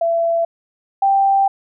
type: tone pair in turn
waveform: sine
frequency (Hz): 671 / 785.2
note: E5 / G5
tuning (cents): +31 / +3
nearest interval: minor third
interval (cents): 272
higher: second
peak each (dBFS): -14 / -11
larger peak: second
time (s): 0.01-0.45 / 1.02-1.48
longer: second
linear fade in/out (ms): 5
effects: none